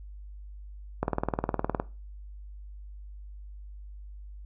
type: click train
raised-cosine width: 1 ms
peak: -12 dBFS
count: 16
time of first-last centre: 1.03-1.799 s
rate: 19.5 Hz
effects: noise-tail reverb RT60 0.3 s tail -19 dB re dry + added 50 Hz sine -41 dBFS peak until 4.45 s